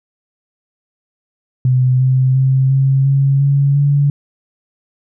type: tone with pitch steps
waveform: sine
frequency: 127.7 / 130.08 / 132.51 / 134.98 / 137.5 / 140.06 / 142.68 Hz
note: C3 / C3 / C3 / C#3 / C#3 / C#3 / D3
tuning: -42 / -10 / +22 / -46 / -14 / +18 / -50 cents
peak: -9 dBFS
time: 1.65-4.1 s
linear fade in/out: 2 ms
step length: 350 ms
effects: none